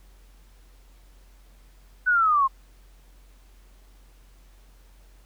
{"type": "linear sweep", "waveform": "sine", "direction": "down", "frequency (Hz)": [1509, 1046], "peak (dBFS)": -17, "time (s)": [2.06, 2.48], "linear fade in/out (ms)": 20, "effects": ["added 45 Hz sine -50 dBFS peak until 5.25 s", "pink hiss -61 dBFS RMS until 5.25 s"]}